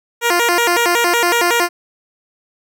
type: tone with vibrato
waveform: 10% pulse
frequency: 406.1 Hz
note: G#4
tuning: 39 cents flat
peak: -4 dBFS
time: 0.21-1.69 s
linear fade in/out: 50 ms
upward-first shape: square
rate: 5.4 Hz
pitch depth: 260 cents each way
effects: none